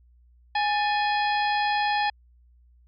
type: harmonic tone with a mistuned harmonic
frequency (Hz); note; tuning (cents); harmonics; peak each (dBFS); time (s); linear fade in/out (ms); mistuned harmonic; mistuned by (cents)
830.6; G#5; 0; 1 / 2 / 3 / 4 / 5 / 6; -23 / -29 / -33 / -35 / -37 / -39; 0.55-2.1; 5; 2; +110
effects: added 60 Hz sine -54 dBFS peak until 2.87 s